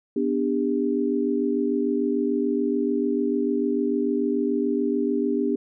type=chord; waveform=sine; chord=G major; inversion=first; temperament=equal with one note detuned; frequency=246.9 / 293.7 / 400 Hz; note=B3 / D4 / G4; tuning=0 / 0 / +35 cents; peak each=-25 dBFS; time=0.16-5.56 s; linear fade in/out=5 ms; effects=none